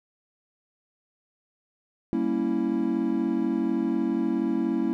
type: chord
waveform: triangle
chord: G diminished seventh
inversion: none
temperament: equal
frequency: 196 / 233.1 / 277.2 / 329.6 Hz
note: G3 / Bb3 / Db4 / Fb4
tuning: 0 / 0 / 0 / 0 cents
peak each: -30 / -26 / -27 / -25 dBFS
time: 2.13-4.93 s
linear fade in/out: 0 ms
effects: none